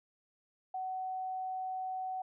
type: tone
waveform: sine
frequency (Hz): 750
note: F#5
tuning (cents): +23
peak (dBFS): -35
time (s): 0.74-2.22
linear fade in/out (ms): 5
effects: none